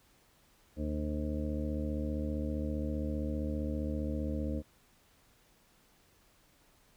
harmonic tone with a mistuned harmonic, 75.2 Hz, D2, 42 cents sharp, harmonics 1 / 2 / 3 / 4 / 6 / 7 / 8, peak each -35 / -44 / -38 / -39 / -48 / -42 / -51 dBFS, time 0.76-4.63 s, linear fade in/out 50 ms, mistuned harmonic 8, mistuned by +68 cents, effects pink hiss -66 dBFS RMS until 6.96 s

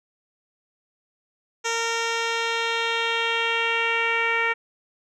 10% pulse tone with low-pass filter sweep, 460 Hz, A#4, 23 cents flat, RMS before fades -24 dBFS, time 1.64-4.54 s, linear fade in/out 20 ms, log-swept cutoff 5900 to 2200 Hz, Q 2.8, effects none

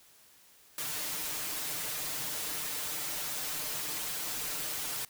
white noise with comb filter, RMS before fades -36 dBFS, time 0.78-5.05 s, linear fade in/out 2 ms, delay 6.6 ms, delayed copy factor +1, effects white hiss -60 dBFS RMS until 5.09 s

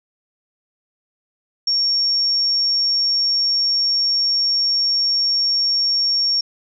sine tone, 5520 Hz, F8, 21 cents flat, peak -15 dBFS, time 1.67-6.41 s, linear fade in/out 5 ms, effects none

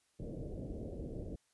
pink low-pass noise, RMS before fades -43 dBFS, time 0.19-1.36 s, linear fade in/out 10 ms, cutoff 590 Hz, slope 48 dB/octave, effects white hiss -75 dBFS RMS until 1.53 s + resampled to 24000 Hz

